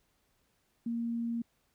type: tone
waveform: sine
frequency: 233.1 Hz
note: A#3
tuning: in tune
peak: -31 dBFS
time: 0.86-1.42 s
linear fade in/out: 5 ms
effects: pink hiss -74 dBFS RMS until 1.74 s